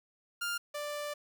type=tone pair in turn; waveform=sawtooth; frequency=1400 / 588.6 Hz; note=F6 / D5; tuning=+4 / +4 cents; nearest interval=octave + minor third; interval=1500 cents; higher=first; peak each=-29 / -32 dBFS; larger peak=first; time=0.41-0.58 / 0.74-1.14 s; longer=second; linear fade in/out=10 ms; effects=10-bit